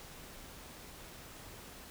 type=silence; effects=pink hiss -51 dBFS RMS until 1.9 s